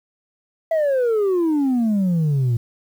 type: exponential sweep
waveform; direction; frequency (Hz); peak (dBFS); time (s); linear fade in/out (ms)
sine; down; 665 to 114.1; -13; 0.71-2.57; 5
effects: tanh soft clip ceiling -15 dBFS + 8-bit